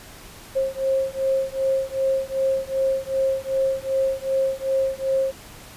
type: beating tone pair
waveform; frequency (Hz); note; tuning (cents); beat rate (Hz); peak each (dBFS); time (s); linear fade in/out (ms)
sine; 533 / 535.6; C5 / C5; +32 / +40; 2.6; -23; 0.55-5.32; 20
effects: pink hiss -43 dBFS RMS until 5.76 s + resampled to 32000 Hz